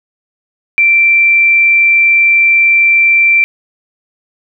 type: tone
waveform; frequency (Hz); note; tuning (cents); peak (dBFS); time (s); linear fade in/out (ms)
sine; 2349; D7; 0; -5; 0.78-3.44; 0
effects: none

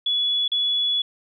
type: tone with dropouts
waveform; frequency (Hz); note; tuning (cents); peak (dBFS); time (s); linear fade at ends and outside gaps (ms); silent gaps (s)
sine; 3403; G#7; +41; -19; 0.06-1.02; 5; 0.48-0.517
effects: none

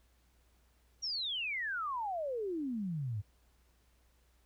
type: exponential sweep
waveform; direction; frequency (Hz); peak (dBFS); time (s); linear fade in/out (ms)
sine; down; 5750 to 96.8; -34; 1.02-3.22; 20
effects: added 60 Hz sine -67 dBFS peak until 4.45 s + pink hiss -73 dBFS RMS until 4.45 s

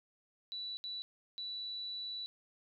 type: tone bursts at uneven times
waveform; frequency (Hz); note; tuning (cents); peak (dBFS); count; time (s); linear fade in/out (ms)
sine; 3951; B7; 0; -39; 3; 0.52-0.77 / 0.84-1.02 / 1.38-2.26; 0
effects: none

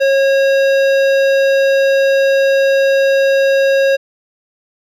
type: tone with hard clipping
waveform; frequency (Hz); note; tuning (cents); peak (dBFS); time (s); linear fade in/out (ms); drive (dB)
sine; 545; C#5; -29; -11; 0-3.97; 20; 14
effects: none

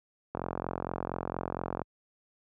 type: click train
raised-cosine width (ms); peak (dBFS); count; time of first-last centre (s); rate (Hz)
1; -18; 66; 0.35-1.817; 44.3
effects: high-pass 60 Hz 12 dB/octave

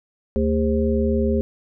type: harmonic tone with a mistuned harmonic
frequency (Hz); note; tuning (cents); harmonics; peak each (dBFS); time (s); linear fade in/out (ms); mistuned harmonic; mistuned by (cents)
75.3; D2; +44; 1 / 3 / 5 / 7; -22 / -21 / -23 / -26; 0.36-1.41; 0; 5; +120
effects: none

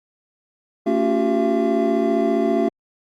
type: tone cluster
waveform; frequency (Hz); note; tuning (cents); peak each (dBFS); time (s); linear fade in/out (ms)
triangle; 224.8 / 279.8 / 354 / 389.1 / 677; A3 / C#4 / F4 / G4 / E5; +37 / +16 / +23 / -13 / +46; -21; 0.86-2.69; 10
effects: Opus 48 kbps

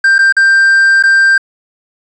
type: tone with dropouts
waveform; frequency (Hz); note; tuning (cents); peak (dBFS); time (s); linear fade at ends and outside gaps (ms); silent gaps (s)
triangle; 1575; G6; +8; -3; 0.04-1.38; 5; 0.183-0.189 / 0.325-0.366 / 1.027-1.036
effects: resampled to 22050 Hz + 7-bit

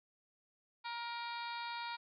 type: harmonic tone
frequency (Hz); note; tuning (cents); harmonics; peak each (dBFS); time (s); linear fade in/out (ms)
470.7; A#4; +17; 2 / 3 / 4 / 5 / 6 / 7 / 8 / 9 / 10; -42 / -48 / -53 / -49 / -59 / -56 / -51 / -53 / -57; 0.84-1.97; 20
effects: none

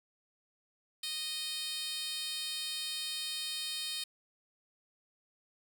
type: tone with high-pass filter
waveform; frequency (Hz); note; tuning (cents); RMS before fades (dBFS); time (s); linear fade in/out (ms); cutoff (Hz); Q
10% pulse; 620; D#5; -6; -38; 1.03-4.04; 5; 4200; 1.9
effects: none

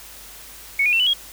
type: tone with pitch steps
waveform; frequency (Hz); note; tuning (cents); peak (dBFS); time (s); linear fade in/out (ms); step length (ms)
sine; 2217 / 2446 / 2698 / 2976 / 3284; C#7 / D#7 / E7 / F#7 / G#7; 0 / -30 / +40 / +9 / -20; -15; 0.79-1.135; 5; 69
effects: added 50 Hz sine -50 dBFS peak until 1.32 s + white hiss -41 dBFS RMS until 1.32 s

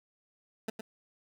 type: tone with echo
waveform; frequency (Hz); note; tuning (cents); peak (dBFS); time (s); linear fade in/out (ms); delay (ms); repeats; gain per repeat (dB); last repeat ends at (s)
20% pulse; 220; A3; 0; -27; 0.68-0.7; 5; 110; 1; -6; 0.81
effects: none

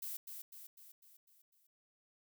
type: noise with echo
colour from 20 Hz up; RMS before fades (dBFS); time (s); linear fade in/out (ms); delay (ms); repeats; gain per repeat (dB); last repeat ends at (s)
violet; -43; 0.02-0.17; 5; 250; 6; -5; 1.67
effects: none

